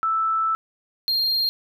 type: tone pair in turn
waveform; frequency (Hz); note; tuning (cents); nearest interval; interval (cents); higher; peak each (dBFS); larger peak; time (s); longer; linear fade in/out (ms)
sine / triangle; 1318.5 / 4208; E6 / C8; 0 / +9; octave + minor sixth; 2009; second; -19 / -18; second; 0.03-0.55 / 1.08-1.49; first; 0
effects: none